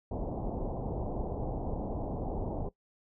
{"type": "low-pass noise", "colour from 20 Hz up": "pink", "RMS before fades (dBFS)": -35, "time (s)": [0.11, 2.69], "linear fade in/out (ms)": 5, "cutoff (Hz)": 860, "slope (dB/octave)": 48, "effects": ["noise-tail reverb RT60 0.1 s tail -19 dB re dry"]}